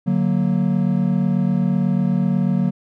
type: chord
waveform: triangle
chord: D augmented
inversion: none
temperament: equal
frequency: 146.83 / 185 / 233.1 Hz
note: D3 / F#3 / A#3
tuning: 0 / 0 / 0 cents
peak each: -20 / -16 / -20 dBFS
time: 0.06-2.71 s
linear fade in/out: 20 ms
effects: none